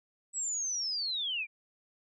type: linear sweep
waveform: sine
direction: down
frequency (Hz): 7902 to 2298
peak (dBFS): -31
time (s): 0.33-1.47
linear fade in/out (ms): 50
effects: none